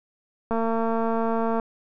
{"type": "click train", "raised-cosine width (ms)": 1, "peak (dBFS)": -13, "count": 248, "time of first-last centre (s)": [0.51, 1.598], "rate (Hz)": 227, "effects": []}